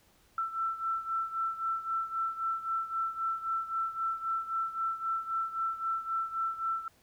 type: beating tone pair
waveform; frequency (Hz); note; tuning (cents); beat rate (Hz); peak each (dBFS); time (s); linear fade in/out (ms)
sine; 1334 / 1337.8; E6 / E6; +20 / +25; 3.8; -32 / -36; 0.38-6.88; 2
effects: pink hiss -65 dBFS RMS until 7.02 s